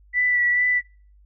sine tone with vibrato, 1967 Hz, B6, 7 cents flat, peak -17 dBFS, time 0.13-0.82 s, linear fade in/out 50 ms, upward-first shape sine, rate 2.3 Hz, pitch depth 20 cents each way, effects noise-tail reverb RT60 0.4 s tail -23 dB re dry + added 50 Hz sine -50 dBFS peak until 1.25 s

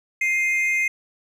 triangle tone pair together, 2102 / 2500 Hz, C7 / D#7, +7 / +8 cents, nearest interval minor third, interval 301 cents, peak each -18 / -24 dBFS, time 0.21-0.88 s, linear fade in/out 5 ms, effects none

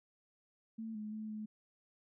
sine tone with pitch steps, 223.3 / 212.8 / 216.6 / 214.4 Hz, A3 / G#3 / A3 / A3, +26 / +42 / -27 / -45 cents, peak -40 dBFS, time 0.78-1.46 s, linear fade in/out 10 ms, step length 170 ms, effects none

